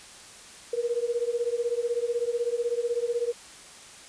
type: beating tone pair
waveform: sine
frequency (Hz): 468.1 / 484.1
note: A#4 / B4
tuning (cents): +7 / -35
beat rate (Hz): 16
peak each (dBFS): -28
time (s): 0.73-3.33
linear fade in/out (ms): 5
effects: white hiss -47 dBFS RMS until 4.08 s + resampled to 22050 Hz